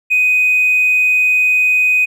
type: tone with hard clipping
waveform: sine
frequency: 2500 Hz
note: D#7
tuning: 8 cents sharp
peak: -10 dBFS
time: 0.1-2.06 s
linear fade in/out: 20 ms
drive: 1 dB
effects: none